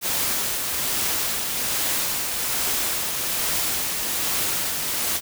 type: noise with tremolo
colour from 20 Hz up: white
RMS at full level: -23 dBFS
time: 0.01-5.21 s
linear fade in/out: 50 ms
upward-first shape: triangle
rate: 1.2 Hz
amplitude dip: 35%
effects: none